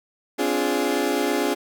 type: chord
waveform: 30% pulse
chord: D half-diminished seventh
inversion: third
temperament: equal with one note detuned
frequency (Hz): 261.6 / 290.5 / 349.2 / 415.3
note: C4 / D4 / F4 / Ab4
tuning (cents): 0 / -19 / 0 / 0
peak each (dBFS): -25 / -23 / -24 / -23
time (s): 0.38-1.55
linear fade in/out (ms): 20
effects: none